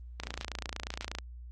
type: click train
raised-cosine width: 0.2 ms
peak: -18 dBFS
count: 29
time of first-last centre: 0.2-1.186 s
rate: 28.4 Hz
effects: added 60 Hz sine -43 dBFS peak until 1.51 s + Opus 32 kbps